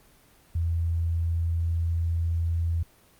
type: tone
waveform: sine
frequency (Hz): 83.6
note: E2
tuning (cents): +25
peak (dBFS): -23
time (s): 0.55-2.83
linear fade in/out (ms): 5
effects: pink hiss -58 dBFS RMS until 3.19 s + Opus 24 kbps